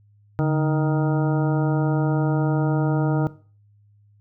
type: harmonic tone with a mistuned harmonic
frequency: 156.1 Hz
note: D#3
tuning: 6 cents sharp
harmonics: 1 / 2 / 3 / 4 / 5 / 6 / 8 / 9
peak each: -19 / -25 / -29 / -31 / -33 / -35 / -37 / -38 dBFS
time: 0.39-3.27 s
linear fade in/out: 0 ms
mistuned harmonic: 1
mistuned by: -110 cents
effects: noise-tail reverb RT60 0.4 s tail -18 dB re dry + added 103 Hz sine -53 dBFS peak until 4.2 s